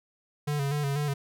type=tone with vibrato; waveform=square; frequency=143.3 Hz; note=D3; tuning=42 cents flat; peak=-27 dBFS; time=0.47-1.14 s; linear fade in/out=10 ms; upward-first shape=square; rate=4.1 Hz; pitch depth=48 cents each way; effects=none